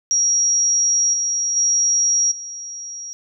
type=tone with level steps; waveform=sine; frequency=5670 Hz; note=F8; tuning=25 cents sharp; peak=-14 / -18 / -14 / -29 dBFS; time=0.11-3.13 s; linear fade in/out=0 ms; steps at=1.13 / 1.56 / 2.31 s; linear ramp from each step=10 ms; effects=none